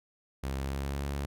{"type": "tone with pitch glide", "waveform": "sawtooth", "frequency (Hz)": [67.4, 70.22], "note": ["C#2", "C#2"], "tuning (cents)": [-48, 23], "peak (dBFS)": -28, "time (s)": [0.43, 1.26], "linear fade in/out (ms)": 10, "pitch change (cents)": 71, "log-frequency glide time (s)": [0.55, 1.05], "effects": []}